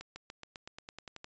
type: accelerating click train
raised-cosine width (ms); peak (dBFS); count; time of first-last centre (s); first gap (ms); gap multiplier
0.2; -27; 12; 0.01-1.244; 150; 0.94
effects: resampled to 16000 Hz